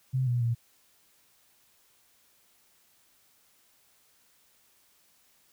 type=tone with pitch steps; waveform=sine; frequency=130.2 / 121.6 / 117.3 Hz; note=C3 / B2 / A#2; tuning=-8 / -26 / +11 cents; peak=-24 dBFS; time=0.13-0.55 s; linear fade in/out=20 ms; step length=140 ms; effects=white hiss -65 dBFS RMS until 5.52 s